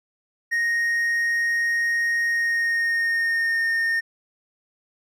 triangle tone with pitch glide, 1864.7 to 1831.6 Hz, A#6 to A#6, 0 to -31 cents, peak -18 dBFS, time 0.51-4.01 s, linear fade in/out 20 ms, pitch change -31 cents, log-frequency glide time 2.26-3.67 s, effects none

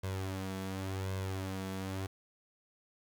sawtooth tone with flanger, 95.4 Hz, G2, 47 cents flat, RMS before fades -38 dBFS, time 0.03-2.07 s, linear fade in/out 10 ms, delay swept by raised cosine 1.9 to 4.5 ms, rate 0.9 Hz, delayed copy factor +0.6, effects 10-bit

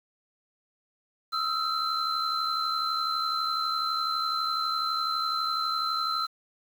sine tone cluster, 1275 / 1347 / 4074 Hz, D#6 / E6 / C8, +42 / +37 / -47 cents, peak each -30 dBFS, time 1.32-6.27 s, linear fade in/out 20 ms, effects tanh soft clip ceiling -16 dBFS + 8-bit

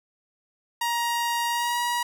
sawtooth tone with pitch glide, 943 to 960 Hz, A#5 to B5, +20 to -49 cents, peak -20 dBFS, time 0.81-2.03 s, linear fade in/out 5 ms, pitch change +31 cents, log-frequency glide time 1.48-1.79 s, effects none

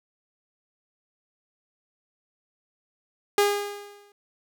sawtooth tone with exponential decay, 408 Hz, G#4, 31 cents flat, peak -12 dBFS, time 3.38-4.12 s, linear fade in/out 2 ms, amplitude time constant 160 ms, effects none

